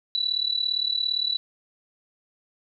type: tone with amplitude modulation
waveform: sine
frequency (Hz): 3951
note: B7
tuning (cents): 0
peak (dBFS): -19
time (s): 0.15-1.37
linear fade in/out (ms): 0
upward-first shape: sine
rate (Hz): 37.5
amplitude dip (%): 85
effects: none